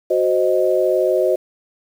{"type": "chord", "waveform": "sine", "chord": "C diminished", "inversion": "second", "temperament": "equal", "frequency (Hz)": [370, 523.3, 622.3], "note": ["Gb4", "C5", "Eb5"], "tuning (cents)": [0, 0, 0], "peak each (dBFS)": -18, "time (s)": [0.1, 1.36], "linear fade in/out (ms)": 10, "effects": ["7-bit"]}